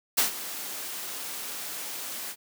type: noise with ADSR envelope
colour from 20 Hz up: white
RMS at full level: -21 dBFS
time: 0.17-2.36 s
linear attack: 14 ms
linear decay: 120 ms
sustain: -15 dB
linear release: 59 ms
effects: high-pass 200 Hz 12 dB/octave